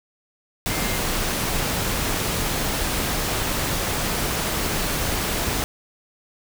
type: tone in noise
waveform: sine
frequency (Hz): 2105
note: C7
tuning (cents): +10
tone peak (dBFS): -34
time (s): 0.7-0.98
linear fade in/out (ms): 0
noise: pink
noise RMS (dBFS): -24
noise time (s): 0.66-5.64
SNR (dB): -13
effects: none